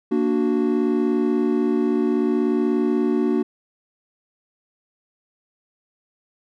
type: chord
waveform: triangle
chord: Bb augmented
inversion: none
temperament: equal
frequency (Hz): 233.1 / 293.7 / 370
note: Bb3 / D4 / F#4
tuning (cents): 0 / 0 / 0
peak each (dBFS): -20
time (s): 0.11-3.43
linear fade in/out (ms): 10
effects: none